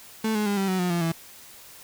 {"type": "tone with pitch steps", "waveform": "35% pulse", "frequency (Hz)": [220, 211.2, 202.7, 194.53, 186.71, 179.21, 172.01, 165.1], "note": ["A3", "G#3", "G#3", "G3", "F#3", "F3", "F3", "E3"], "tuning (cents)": [0, 29, -42, -13, 16, 45, -26, 3], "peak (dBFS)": -21, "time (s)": [0.24, 1.12], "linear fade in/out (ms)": 5, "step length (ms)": 110, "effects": ["white hiss -47 dBFS RMS until 1.83 s"]}